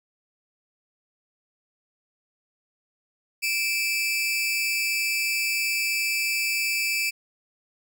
sawtooth tone pair together, 2349 / 2606 Hz, D7 / E7, 0 / -20 cents, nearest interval major second, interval 180 cents, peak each -22 / -24 dBFS, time 3.42-7.11 s, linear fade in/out 20 ms, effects none

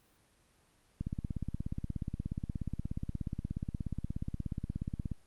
click train, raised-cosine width 5 ms, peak -23 dBFS, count 70, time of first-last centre 1.01-5.117 s, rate 16.8 Hz, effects pink hiss -68 dBFS RMS until 5.26 s + Opus 32 kbps

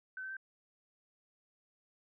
sine tone with pitch steps, 1522 / 1540.6 / 1559.4 Hz, F#6 / G6 / G6, +48 / -30 / -10 cents, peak -40 dBFS, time 0.17-0.368 s, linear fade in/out 2 ms, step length 66 ms, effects none

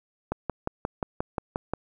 click train, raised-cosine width 1 ms, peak -13 dBFS, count 9, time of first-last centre 0.32-1.736 s, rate 5.65 Hz, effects 9-bit

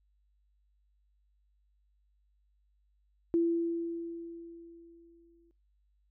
sine tone with exponential decay, 336.6 Hz, E4, 36 cents sharp, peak -23 dBFS, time 3.34-5.51 s, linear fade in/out 0 ms, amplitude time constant 470 ms, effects noise-tail reverb RT60 0.3 s tail -26 dB re dry + added 50 Hz sine -68 dBFS peak until 6.1 s

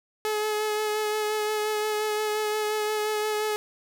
sawtooth tone with vibrato, 426.2 Hz, G#4, 45 cents sharp, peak -21 dBFS, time 0.25-3.56 s, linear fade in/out 0 ms, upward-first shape sine, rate 5.7 Hz, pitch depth 18 cents each way, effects none

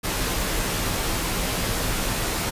pink noise with comb filter, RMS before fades -25 dBFS, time 0.03-2.51 s, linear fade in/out 20 ms, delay 14 ms, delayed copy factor -0.5, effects resampled to 32000 Hz

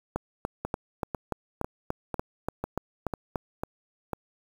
two click trains, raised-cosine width 1 ms, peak -16 / -14 dBFS, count 8 / 12, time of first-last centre 0.65-4.133 / 0.16-3.358 s, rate 2.01 / 3.44 Hz, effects 7-bit

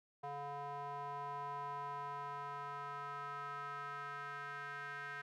square tone with band-pass filter sweep, 142.8 Hz, D3, 48 cents flat, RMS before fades -45 dBFS, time 0.23-5.22 s, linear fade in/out 10 ms, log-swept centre 830 to 1600 Hz, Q 4.4, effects none

